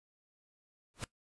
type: noise with exponential growth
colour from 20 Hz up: pink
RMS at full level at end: -35 dBFS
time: 0.94-1.04 s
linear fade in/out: 0 ms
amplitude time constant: 20 ms
effects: noise-tail reverb RT60 0.1 s tail -19 dB re dry + resampled to 24000 Hz